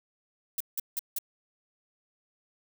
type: noise bursts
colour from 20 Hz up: violet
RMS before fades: -31 dBFS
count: 4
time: 0.58-1.186 s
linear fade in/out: 2 ms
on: 24 ms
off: 170 ms
effects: none